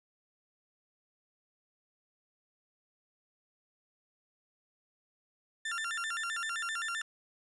35% pulse tone with vibrato, 1568 Hz, G6, in tune, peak -32 dBFS, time 5.65-7.02 s, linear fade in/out 5 ms, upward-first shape square, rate 7.7 Hz, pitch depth 220 cents each way, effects resampled to 24000 Hz

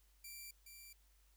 5% pulse tone with echo, 2349 Hz, D7, in tune, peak -40 dBFS, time 0.24-0.51 s, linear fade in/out 5 ms, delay 420 ms, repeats 1, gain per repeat -5 dB, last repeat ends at 0.93 s, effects added 50 Hz sine -68 dBFS peak until 1.36 s + white hiss -75 dBFS RMS until 1.36 s

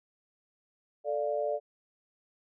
sine chord, D minor, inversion second, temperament equal, 440 / 587.3 / 698.5 Hz, A4 / D5 / F5, 0 / 0 / 0 cents, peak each -34 / -30 / -36 dBFS, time 1.04-1.6 s, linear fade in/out 50 ms, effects none

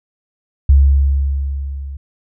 sine tone with level ramp, 69.1 Hz, C#2, 5 cents flat, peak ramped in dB -4 to -25 dBFS, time 0.69-1.97 s, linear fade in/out 5 ms, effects none

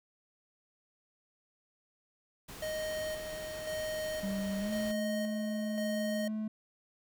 pink noise, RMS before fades -47 dBFS, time 2.48-4.92 s, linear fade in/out 10 ms
square tone with tremolo, 622.3 Hz, D#5, in tune, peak -35 dBFS, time 2.62-6.28 s, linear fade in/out 5 ms, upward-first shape square, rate 0.95 Hz, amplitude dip 45%
triangle tone with pitch glide, 196 to 216.2 Hz, G3 to A3, 0 to -30 cents, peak -31 dBFS, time 4.23-6.48 s, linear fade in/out 5 ms, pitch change +170 cents, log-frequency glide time 4.59-4.71 s
effects none

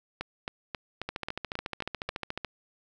two click trains, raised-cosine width 0.3 ms, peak -17 / -17 dBFS, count 8 / 20, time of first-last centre 0.21-2.092 / 1.09-2.447 s, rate 3.72 / 14 Hz, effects none

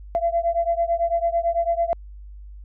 sine beating tone pair, 675 / 684 Hz, E5 / F5, +41 / -36 cents, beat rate 9 Hz, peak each -21 / -22 dBFS, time 0.15-1.93 s, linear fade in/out 0 ms, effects tanh soft clip ceiling -11 dBFS + added 50 Hz sine -37 dBFS peak until 2.64 s

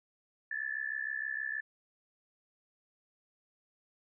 sine tone with amplitude modulation, 1742 Hz, A6, 18 cents flat, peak -30 dBFS, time 0.51-1.61 s, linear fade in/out 5 ms, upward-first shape sine, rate 66.4 Hz, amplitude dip 90%, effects none

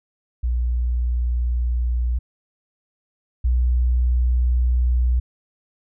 sine tone pair in turn, 60.3 / 61.32 Hz, B1 / B1, -41 / -12 cents, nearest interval unison, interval 29 cents, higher second, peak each -18 / -15 dBFS, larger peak second, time 0.43-2.19 / 3.44-5.2 s, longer neither, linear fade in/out 10 ms, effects none

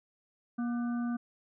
harmonic tone with a mistuned harmonic, 238.7 Hz, A#3, 41 cents sharp, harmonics 1 / 3 / 5 / 6, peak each -30 / -46 / -47 / -48 dBFS, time 0.58-1.17 s, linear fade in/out 10 ms, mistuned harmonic 6, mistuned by +81 cents, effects none

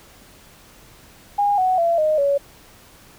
sine tone with pitch steps, 815 / 743.1 / 677.5 / 617.7 / 563.1 Hz, G#5 / F#5 / E5 / D#5 / C#5, -33 / +7 / +47 / -13 / +27 cents, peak -15 dBFS, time 1.38-2.38 s, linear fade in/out 10 ms, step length 200 ms, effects pink hiss -48 dBFS RMS until 3.18 s

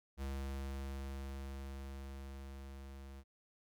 square tone with level ramp, 68.1 Hz, C#2, 30 cents flat, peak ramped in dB -39 to -50 dBFS, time 0.17-3.24 s, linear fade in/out 50 ms, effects none

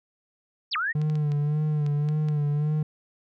sine linear two-way sweep, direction down then up, 5670 to 1174.7 to 1928 Hz, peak -24 dBFS, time 0.71-0.93 s, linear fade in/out 20 ms, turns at 0.76 s
triangle tone with vibrato, 149.4 Hz, D3, 30 cents sharp, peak -20 dBFS, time 0.95-2.83 s, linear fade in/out 5 ms, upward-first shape sine, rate 1.8 Hz, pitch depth 45 cents each way
clicks, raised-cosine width 0.2 ms, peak -27 dBFS, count 7, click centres 1.016 / 1.099 / 1.155 / 1.319 / 1.864 / 2.088 / 2.286 s
effects none

